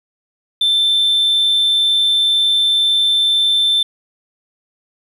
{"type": "tone", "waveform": "sine", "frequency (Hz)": 3549, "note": "A7", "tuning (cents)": 14, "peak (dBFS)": -9, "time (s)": [0.61, 3.83], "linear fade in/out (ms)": 5, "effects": ["tanh soft clip ceiling -10 dBFS", "8-bit"]}